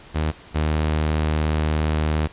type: tone pair in turn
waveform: sawtooth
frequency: 77.7 / 77.16 Hz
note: D#2 / D#2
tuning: -2 / -14 cents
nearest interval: unison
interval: 12 cents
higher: first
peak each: -16 / -15 dBFS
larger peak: second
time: 0.14-0.32 / 0.54-2.28 s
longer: second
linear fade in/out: 20 ms
effects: pink hiss -45 dBFS RMS until 2.32 s + resampled to 8000 Hz